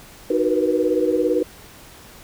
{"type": "chord", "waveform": "sine", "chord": "B major seventh", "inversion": "first", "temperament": "equal with one note detuned", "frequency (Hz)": [311.1, 370, 476.2, 493.9], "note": ["D#4", "F#4", "A#4", "B4"], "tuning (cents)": [0, 0, 37, 0], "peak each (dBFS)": -22, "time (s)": [0.3, 1.43], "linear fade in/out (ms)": 5, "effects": ["pink hiss -44 dBFS RMS until 2.23 s"]}